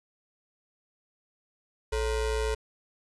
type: ring-modulated tone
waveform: square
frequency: 246.9 Hz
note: B3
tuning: in tune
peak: -24 dBFS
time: 1.92-2.55 s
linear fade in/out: 10 ms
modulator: 190 Hz
effects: resampled to 24000 Hz + 9-bit